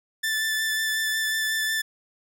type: tone with vibrato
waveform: sawtooth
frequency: 1760 Hz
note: A6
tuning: in tune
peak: -20 dBFS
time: 0.23-1.82 s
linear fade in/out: 10 ms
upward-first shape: sine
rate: 5.5 Hz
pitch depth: 14 cents each way
effects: none